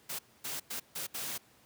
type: noise bursts at uneven times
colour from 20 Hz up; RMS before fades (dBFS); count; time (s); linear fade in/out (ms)
white; -38; 5; 0.09-0.19 / 0.44-0.6 / 0.7-0.8 / 0.95-1.07 / 1.14-1.38; 10
effects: pink hiss -63 dBFS RMS until 1.65 s + high-pass 100 Hz 12 dB/octave